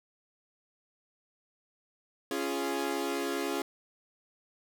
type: chord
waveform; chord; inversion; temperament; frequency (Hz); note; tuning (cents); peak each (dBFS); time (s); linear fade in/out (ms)
sawtooth; Db major; none; equal with one note detuned; 277.2 / 345.4 / 415.3; Db4 / F4 / Ab4; 0 / -19 / 0; -31; 2.31-3.62; 2
effects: none